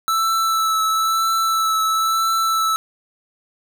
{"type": "tone with vibrato", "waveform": "square", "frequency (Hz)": 1318.5, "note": "E6", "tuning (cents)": 0, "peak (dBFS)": -17, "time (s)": [0.08, 2.76], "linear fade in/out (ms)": 0, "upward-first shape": "triangle", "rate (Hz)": 1, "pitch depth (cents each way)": 19, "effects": []}